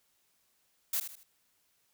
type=noise with echo; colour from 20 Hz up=blue; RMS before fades=-31 dBFS; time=0.93-1 s; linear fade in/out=5 ms; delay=78 ms; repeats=3; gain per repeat=-9 dB; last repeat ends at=1.234 s; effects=white hiss -73 dBFS RMS until 1.93 s